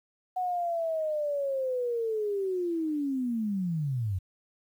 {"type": "linear sweep", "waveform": "sine", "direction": "down", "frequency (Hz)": [741, 87.5], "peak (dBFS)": -27, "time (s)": [0.36, 4.19], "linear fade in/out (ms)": 10, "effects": ["10-bit"]}